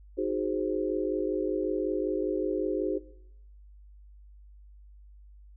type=chord; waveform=sine; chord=Ab dominant seventh; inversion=second; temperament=equal; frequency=311.1 / 370 / 415.3 / 523.3 Hz; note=Eb4 / Gb4 / Ab4 / C5; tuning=0 / 0 / 0 / 0 cents; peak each=-33 / -30 / -32 / -34 dBFS; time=0.17-2.99 s; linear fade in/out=20 ms; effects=noise-tail reverb RT60 0.8 s tail -19 dB re dry + added 50 Hz sine -49 dBFS peak until 5.56 s